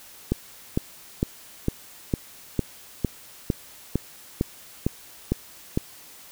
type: click train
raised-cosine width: 3 ms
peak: -8 dBFS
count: 13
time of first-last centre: 0.32-5.775 s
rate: 2.2 Hz
effects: white hiss -47 dBFS RMS until 6.31 s